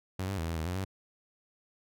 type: tone with pitch steps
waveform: sawtooth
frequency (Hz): 93.7 / 98.2 / 81.8 / 83 / 79.2 / 90.1 / 95.7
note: F#2 / G2 / E2 / E2 / D#2 / F#2 / G2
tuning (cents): +22 / +4 / -13 / +12 / +31 / -45 / -41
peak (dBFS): -28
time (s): 0.19-0.848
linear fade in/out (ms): 5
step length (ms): 94
effects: none